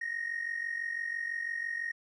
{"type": "tone with amplitude modulation", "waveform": "triangle", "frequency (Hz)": 1864.7, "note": "A#6", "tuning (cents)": 0, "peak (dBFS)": -26, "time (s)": [0.01, 1.92], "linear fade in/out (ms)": 10, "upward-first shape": "sine", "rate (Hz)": 46, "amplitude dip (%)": 80, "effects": ["tanh soft clip ceiling -28 dBFS", "resampled to 22050 Hz"]}